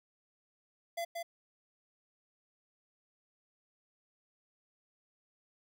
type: tone with echo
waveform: square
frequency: 679 Hz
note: F5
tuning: 49 cents flat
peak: -35 dBFS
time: 0.97-1.05 s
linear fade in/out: 10 ms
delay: 180 ms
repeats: 1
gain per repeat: -3 dB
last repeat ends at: 1.23 s
effects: none